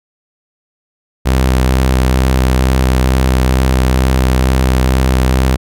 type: tone with vibrato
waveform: sawtooth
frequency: 64.4 Hz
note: C2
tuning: 27 cents flat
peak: -5 dBFS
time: 1.25-5.57 s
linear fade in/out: 20 ms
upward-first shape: sine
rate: 2.2 Hz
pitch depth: 16 cents each way
effects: none